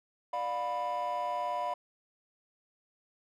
triangle chord, B diminished, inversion first, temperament just, 592.7 / 711.2 / 987.8 Hz, D5 / F5 / B5, +16 / +31 / 0 cents, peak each -35 / -32 / -31 dBFS, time 0.33-1.74 s, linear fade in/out 5 ms, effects tanh soft clip ceiling -25 dBFS

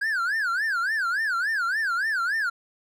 triangle tone with vibrato, 1568 Hz, G6, in tune, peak -21 dBFS, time 0.01-2.5 s, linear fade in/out 10 ms, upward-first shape sine, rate 3.5 Hz, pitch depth 250 cents each way, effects none

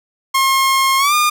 sawtooth tone with pitch glide, 1073 to 1211.4 Hz, C6 to D#6, +43 to -47 cents, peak -8 dBFS, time 0.34-1.3 s, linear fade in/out 10 ms, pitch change +210 cents, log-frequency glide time 0.98-1.14 s, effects none

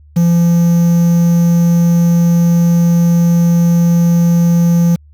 triangle tone with quantisation, 170.7 Hz, F3, 39 cents flat, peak -5 dBFS, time 0.16-4.96 s, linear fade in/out 10 ms, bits 5, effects added 74 Hz sine -39 dBFS peak until 5.13 s

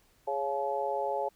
harmonic tone with a mistuned harmonic, 138.59 Hz, C#3, in tune, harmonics 3 / 4 / 5 / 6, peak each -36 / -33 / -36 / -33 dBFS, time 0.27-1.29 s, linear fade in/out 10 ms, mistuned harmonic 6, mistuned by +52 cents, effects pink hiss -66 dBFS RMS until 1.35 s

